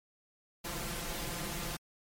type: noise with comb filter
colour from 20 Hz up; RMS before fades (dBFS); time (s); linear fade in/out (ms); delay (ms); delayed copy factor
pink; -38; 0.64-1.77; 10; 5.8; +0.75
effects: MP3 64 kbps